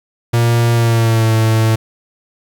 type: tone with pitch glide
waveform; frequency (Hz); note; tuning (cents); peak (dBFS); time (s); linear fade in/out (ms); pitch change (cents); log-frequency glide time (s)
45% pulse; 117.6 to 111.19; A#2 to A2; +16 to +19; -10; 0.33-1.76; 10; -97; 0.72-1.33
effects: 8-bit